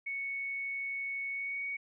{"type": "tone with pitch glide", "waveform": "sine", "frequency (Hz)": [2217, 2238], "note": ["C#7", "C#7"], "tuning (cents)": [0, 16], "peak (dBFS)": -34, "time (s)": [0.06, 1.77], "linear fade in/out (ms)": 10, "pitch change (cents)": 16, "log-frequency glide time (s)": [1.31, 1.61], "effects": []}